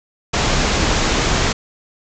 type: low-pass noise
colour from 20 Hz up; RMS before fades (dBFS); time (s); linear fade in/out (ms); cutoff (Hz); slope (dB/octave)
pink; -17; 0.33-1.53; 10; 7400; 96
effects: none